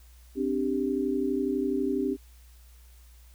sine chord, C suspended second, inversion none, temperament equal, 261.6 / 293.7 / 392 Hz, C4 / D4 / G4, 0 / 0 / 0 cents, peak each -29 / -30 / -29 dBFS, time 0.35-2.17 s, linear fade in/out 50 ms, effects added 60 Hz sine -50 dBFS peak until 3.34 s + white hiss -61 dBFS RMS until 3.34 s

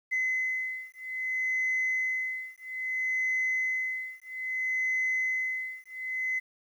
sine beating tone pair, 2037 / 2037.61 Hz, C7 / C7, -47 / -46 cents, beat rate 0.61 Hz, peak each -30 dBFS, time 0.11-6.4 s, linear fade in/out 20 ms, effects tanh soft clip ceiling -22 dBFS + 10-bit

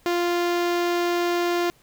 sawtooth tone with notch filter, 348.5 Hz, F4, 4 cents flat, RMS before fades -23 dBFS, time 0.06-1.7 s, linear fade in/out 0 ms, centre 9700 Hz, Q 0.84, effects pink hiss -58 dBFS RMS until 1.82 s

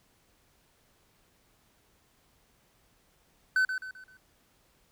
triangle tone with echo, 1518 Hz, F#6, 44 cents sharp, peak -20 dBFS, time 3.56-3.65 s, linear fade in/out 2 ms, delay 130 ms, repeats 4, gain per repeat -8 dB, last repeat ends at 4.17 s, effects pink hiss -67 dBFS RMS until 4.91 s

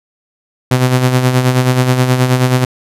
sawtooth tone with tremolo, 127.2 Hz, C3, 48 cents flat, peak -3 dBFS, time 0.71-2.65 s, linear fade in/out 5 ms, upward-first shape sine, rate 9.4 Hz, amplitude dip 55%, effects resampled to 32000 Hz

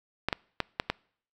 clicks, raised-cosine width 0.3 ms, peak -10 dBFS, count 5, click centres 0.286 / 0.328 / 0.603 / 0.799 / 0.9 s, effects noise-tail reverb RT60 0.6 s tail -26 dB re dry

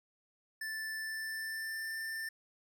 square tone with pitch glide, 1760 to 1786.6 Hz, A6 to A6, 0 to +26 cents, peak -38 dBFS, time 0.61-2.29 s, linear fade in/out 5 ms, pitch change +26 cents, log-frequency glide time 0.97-1.99 s, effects none

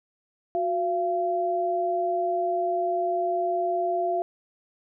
sine tone pair together, 364.9 / 684.9 Hz, F#4 / F5, -24 / -34 cents, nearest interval major seventh, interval 1090 cents, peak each -28 / -24 dBFS, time 0.55-4.22 s, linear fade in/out 0 ms, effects none

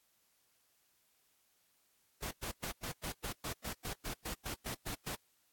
pink noise bursts, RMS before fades -40 dBFS, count 15, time 2.22-5.155 s, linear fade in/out 10 ms, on 93 ms, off 110 ms, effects white hiss -74 dBFS RMS until 5.52 s + AAC 64 kbps

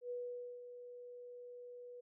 sine tone with ADSR envelope, 489 Hz, B4, 17 cents flat, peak -39 dBFS, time 0.01-2.01 s, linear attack 93 ms, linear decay 500 ms, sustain -10 dB, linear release 12 ms, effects none

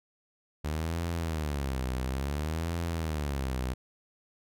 sawtooth tone with vibrato, 73.42 Hz, D2, in tune, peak -26 dBFS, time 0.64-3.74 s, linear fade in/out 10 ms, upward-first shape sine, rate 0.58 Hz, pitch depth 250 cents each way, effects none

